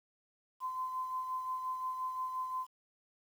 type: tone with tremolo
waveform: sine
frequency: 1028 Hz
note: C6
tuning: 31 cents flat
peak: -33 dBFS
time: 0.6-2.67 s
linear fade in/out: 50 ms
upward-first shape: sine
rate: 5.7 Hz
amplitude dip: 45%
effects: 10-bit